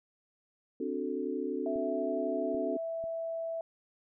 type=chord; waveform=sine; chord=D dominant seventh; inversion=third; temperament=equal; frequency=261.6 / 293.7 / 370 / 440 Hz; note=C4 / D4 / F#4 / A4; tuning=0 / 0 / 0 / 0 cents; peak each=-37 dBFS; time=0.8-2.77 s; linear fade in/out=5 ms
type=tone; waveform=sine; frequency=659.3 Hz; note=E5; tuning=in tune; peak=-33 dBFS; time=1.66-3.61 s; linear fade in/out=2 ms
type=clicks; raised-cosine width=3 ms; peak=-38 dBFS; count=3; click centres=1.759 / 2.547 / 3.04 s
effects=none